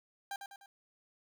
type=tone with echo; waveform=30% pulse; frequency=795 Hz; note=G5; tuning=24 cents sharp; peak=-35 dBFS; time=0.31-0.36 s; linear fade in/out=2 ms; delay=100 ms; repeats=3; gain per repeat=-6 dB; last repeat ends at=0.66 s; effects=none